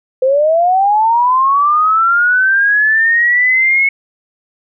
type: linear sweep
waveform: sine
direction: up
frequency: 507 to 2200 Hz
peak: -8 dBFS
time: 0.22-3.89 s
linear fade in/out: 5 ms
effects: none